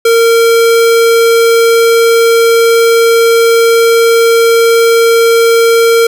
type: tone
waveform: square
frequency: 460.5 Hz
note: A#4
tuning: 21 cents flat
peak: -5 dBFS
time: 0.05-6.07 s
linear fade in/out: 5 ms
effects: none